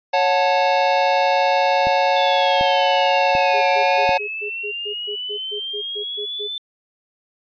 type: chord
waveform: square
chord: F# minor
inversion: second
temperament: equal with one note detuned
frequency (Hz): 554.4 / 729 / 880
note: C#5 / F#5 / A5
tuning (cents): 0 / -26 / 0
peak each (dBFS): -20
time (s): 0.13-4.18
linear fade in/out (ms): 10
type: click train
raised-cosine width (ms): 3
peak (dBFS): -17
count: 4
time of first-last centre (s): 1.87-4.092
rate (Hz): 1.35
type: linear two-way sweep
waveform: sine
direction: down then up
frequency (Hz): 3562 to 2349 to 3545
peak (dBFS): -25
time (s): 2.16-6.58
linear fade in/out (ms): 2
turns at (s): 3.7
type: tone bursts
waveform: sine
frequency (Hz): 415.3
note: G#4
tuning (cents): 0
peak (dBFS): -27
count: 14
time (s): 3.53-6.48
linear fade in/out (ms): 20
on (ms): 90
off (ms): 130
effects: resampled to 11025 Hz